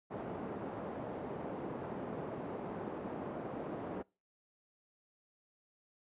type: band-pass noise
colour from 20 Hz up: pink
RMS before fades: -42 dBFS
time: 0.1-4.03 s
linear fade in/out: 20 ms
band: 210 to 730 Hz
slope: 12 dB/octave
effects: noise-tail reverb RT60 0.3 s tail -25 dB re dry + resampled to 8000 Hz